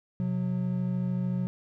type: tone pair together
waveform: triangle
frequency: 128.57 / 182 Hz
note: C3 / F#3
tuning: -30 / -28 cents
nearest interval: tritone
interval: 602 cents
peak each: -29 / -26 dBFS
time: 0.2-1.47 s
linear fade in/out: 0 ms
effects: none